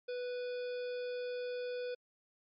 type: harmonic tone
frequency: 494 Hz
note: B4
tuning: in tune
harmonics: 1 / 3 / 5 / 7 / 9 / 10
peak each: -37 / -51 / -54 / -57 / -58 / -61 dBFS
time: 0.08-1.95 s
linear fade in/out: 10 ms
effects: AAC 64 kbps

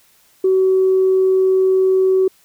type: tone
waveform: sine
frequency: 377.5 Hz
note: F#4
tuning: 35 cents sharp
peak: -10 dBFS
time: 0.44-2.28 s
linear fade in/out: 5 ms
effects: tanh soft clip ceiling -6 dBFS + white hiss -54 dBFS RMS until 2.44 s

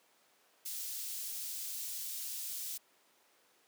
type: high-pass noise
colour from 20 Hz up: white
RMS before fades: -41 dBFS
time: 0.65-2.78 s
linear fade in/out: 10 ms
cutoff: 4300 Hz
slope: 12 dB/octave
effects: pink hiss -68 dBFS RMS until 3.67 s + high-pass 400 Hz 12 dB/octave

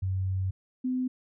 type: tone pair in turn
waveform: sine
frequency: 94.5 / 254.6 Hz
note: F#2 / C4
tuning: +37 / -47 cents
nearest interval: octave + perfect fourth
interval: 1716 cents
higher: second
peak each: -26 / -26 dBFS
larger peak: neither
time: 0.02-0.51 / 0.84-1.08 s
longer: first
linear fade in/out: 10 ms
effects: none

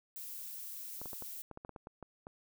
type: noise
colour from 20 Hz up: violet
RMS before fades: -45 dBFS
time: 0.16-1.42 s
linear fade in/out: 0 ms
type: clicks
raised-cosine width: 1 ms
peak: -32 dBFS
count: 12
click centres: 1.016 / 1.058 / 1.132 / 1.223 / 1.513 / 1.574 / 1.649 / 1.693 / 1.762 / 1.871 / 2.027 / 2.269 s
effects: none

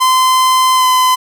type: tone with pitch glide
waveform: 45% pulse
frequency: 1031 to 1018.6 Hz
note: C6 to C6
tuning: -26 to -47 cents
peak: -8 dBFS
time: 0-1.16 s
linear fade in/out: 20 ms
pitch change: -21 cents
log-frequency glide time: 0.75-0.85 s
effects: none

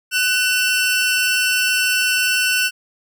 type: tone pair together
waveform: sawtooth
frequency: 1498 / 2703 Hz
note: F#6 / E7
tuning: +21 / +43 cents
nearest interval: minor seventh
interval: 1022 cents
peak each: -15 dBFS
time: 0.11-2.71 s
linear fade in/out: 50 ms
effects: none

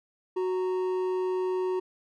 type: tone pair together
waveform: triangle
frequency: 370 / 927.5 Hz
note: F#4 / A#5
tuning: 0 / -9 cents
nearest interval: octave + major third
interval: 1591 cents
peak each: -24 / -36 dBFS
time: 0.36-1.8 s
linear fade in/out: 10 ms
effects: none

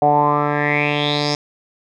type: tone with low-pass filter sweep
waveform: 10% pulse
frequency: 146.83 Hz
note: D3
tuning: in tune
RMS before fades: -17 dBFS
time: 0.02-1.35 s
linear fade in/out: 2 ms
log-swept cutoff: 690 to 5500 Hz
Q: 6.7
effects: none

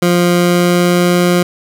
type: tone with pitch glide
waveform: 20% pulse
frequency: 175.4 to 176.82 Hz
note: F3 to F3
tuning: +8 to +22 cents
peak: -4 dBFS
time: 0.02-1.43 s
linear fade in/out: 5 ms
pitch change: +14 cents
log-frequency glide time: 0.29-1.2 s
effects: none

